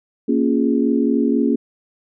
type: chord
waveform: sine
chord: Bb minor seventh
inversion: none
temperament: equal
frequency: 233.1 / 277.2 / 349.2 / 415.3 Hz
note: Bb3 / Db4 / F4 / Ab4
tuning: 0 / 0 / 0 / 0 cents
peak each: -18 / -18 / -23 / -23 dBFS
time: 0.28-1.56 s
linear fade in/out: 10 ms
effects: none